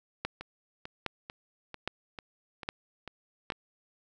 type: two click trains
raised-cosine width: 0.3 ms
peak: -24 / -15 dBFS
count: 8 / 5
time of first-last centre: 0.41-3.521 / 0.25-3.502 s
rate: 2.25 / 1.23 Hz
effects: none